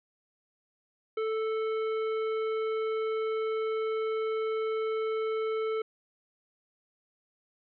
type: tone with hard clipping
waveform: triangle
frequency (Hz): 440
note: A4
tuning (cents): 0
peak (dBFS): -30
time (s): 1.17-5.82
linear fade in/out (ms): 5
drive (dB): 15
effects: resampled to 11025 Hz